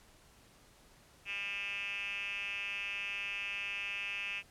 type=tone with band-pass filter; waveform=5% pulse; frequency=200 Hz; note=G3; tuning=35 cents sharp; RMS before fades=-39 dBFS; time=1.25-4.43 s; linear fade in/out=50 ms; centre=2600 Hz; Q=10; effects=pink hiss -62 dBFS RMS until 4.5 s + low-pass 12000 Hz 12 dB/octave